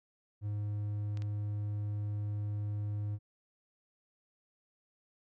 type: tone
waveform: triangle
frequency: 103.83 Hz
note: G#2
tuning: in tune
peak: -31 dBFS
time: 0.41-3.19 s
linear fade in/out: 50 ms
type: clicks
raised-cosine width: 0.2 ms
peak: -33 dBFS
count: 2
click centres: 1.173 / 1.221 s
effects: none